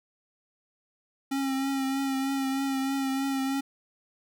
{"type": "tone with vibrato", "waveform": "square", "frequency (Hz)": 270.2, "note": "C#4", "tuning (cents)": -44, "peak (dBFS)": -27, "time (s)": [1.31, 3.61], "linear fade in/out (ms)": 10, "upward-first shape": "triangle", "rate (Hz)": 3.2, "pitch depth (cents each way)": 31, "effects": []}